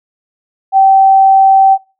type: tone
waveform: sine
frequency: 774 Hz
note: G5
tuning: 22 cents flat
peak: -3 dBFS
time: 0.72-1.78 s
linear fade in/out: 50 ms
effects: noise-tail reverb RT60 0.3 s tail -18 dB re dry